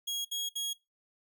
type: tone bursts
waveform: sawtooth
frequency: 3300 Hz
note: G#7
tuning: 12 cents flat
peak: -29 dBFS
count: 3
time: 0.07-0.734 s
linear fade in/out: 10 ms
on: 180 ms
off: 62 ms
effects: noise-tail reverb RT60 0.2 s tail -20 dB re dry